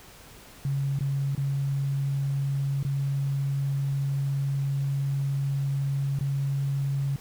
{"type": "tone with dropouts", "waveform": "sine", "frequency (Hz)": 138.4, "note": "C#3", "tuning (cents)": -2, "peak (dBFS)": -24, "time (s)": [0.65, 7.16], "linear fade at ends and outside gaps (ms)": 2, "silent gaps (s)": [[0.989, 1.007], [1.35, 1.377], [2.829, 2.849], [6.189, 6.209]], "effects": ["pink hiss -49 dBFS RMS until 7.2 s"]}